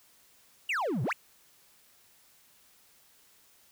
triangle exponential two-way sweep, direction down then up, 2996 to 110 to 2996 Hz, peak -26 dBFS, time 0.69-1.13 s, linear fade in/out 5 ms, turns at 1.03 s, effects white hiss -62 dBFS RMS until 3.71 s

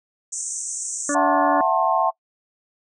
white band-pass noise, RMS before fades -29 dBFS, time 0.32-1.15 s, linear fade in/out 10 ms, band 6000 to 8600 Hz, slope 96 dB/octave
harmonic tone, 288.6 Hz, D4, 30 cents flat, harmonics 1 / 2 / 4 / 5 / 6, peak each -23 / -26 / -29 / -30 / -31 dBFS, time 1.09-1.61 s, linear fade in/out 2 ms
sine chord, F# half-diminished seventh, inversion third, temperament just, 666 / 740 / 888 / 1065.6 Hz, E5 / F#5 / A5 / C6, +18 / 0 / +16 / +31 cents, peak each -22 dBFS, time 1.14-2.11 s, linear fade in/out 20 ms
effects noise-tail reverb RT60 0.1 s tail -23 dB re dry

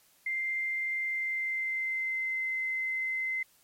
sine tone with pitch glide, 2093 to 2062 Hz, C7 to C7, 0 to -26 cents, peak -29 dBFS, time 0.26-3.43 s, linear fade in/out 5 ms, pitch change -26 cents, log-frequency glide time 0.94-2.6 s, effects white hiss -64 dBFS RMS until 3.63 s + MP3 64 kbps

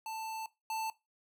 square tone pair in turn, 885 / 885 Hz, A5 / A5, +10 / +10 cents, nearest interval unison, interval 0 cents, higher neither, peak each -39 / -35 dBFS, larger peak second, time 0.06-0.46 / 0.7-0.9 s, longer first, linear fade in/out 2 ms, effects noise-tail reverb RT60 0.2 s tail -17 dB re dry

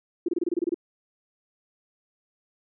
sine tone bursts, 345.1 Hz, F4, 21 cents flat, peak -21 dBFS, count 10, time 0.26-0.744 s, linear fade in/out 5 ms, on 25 ms, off 26 ms, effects none

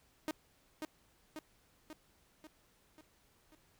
sawtooth tone with echo, 310 Hz, D#4, 6 cents flat, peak -31 dBFS, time 0.28-0.31 s, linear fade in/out 0 ms, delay 540 ms, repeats 6, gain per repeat -4 dB, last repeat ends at 3.55 s, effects pink hiss -70 dBFS RMS until 3.79 s

